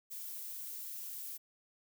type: noise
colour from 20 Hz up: violet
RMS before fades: -44 dBFS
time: 0.1-1.38 s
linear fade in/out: 20 ms
effects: none